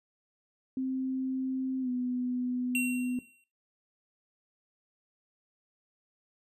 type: tone with pitch glide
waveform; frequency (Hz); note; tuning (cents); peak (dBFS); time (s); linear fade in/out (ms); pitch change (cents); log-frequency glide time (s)
sine; 261.6 to 249.1; C4 to B3; 0 to +15; -29; 0.77-3.19; 2; -85; 1.81-1.89
type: tone with exponential decay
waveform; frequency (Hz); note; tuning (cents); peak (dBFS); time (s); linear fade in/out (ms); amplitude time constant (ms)
square; 2737; F7; -36; -27; 2.75-3.44; 1; 150
effects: noise-tail reverb RT60 0.3 s tail -17 dB re dry + resampled to 32000 Hz